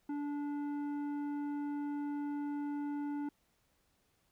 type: tone with tanh clipping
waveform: sine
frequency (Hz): 290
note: D4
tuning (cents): -22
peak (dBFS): -37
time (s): 0.09-3.29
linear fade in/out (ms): 5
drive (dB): 10
effects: pink hiss -75 dBFS RMS until 4.31 s